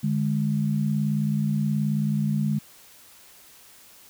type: tone pair together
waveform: sine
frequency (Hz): 149.05 / 207.8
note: D3 / G#3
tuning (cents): +26 / +1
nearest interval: tritone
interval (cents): 575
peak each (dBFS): -24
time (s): 0.03-2.59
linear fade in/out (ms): 10
effects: white hiss -51 dBFS RMS until 4.09 s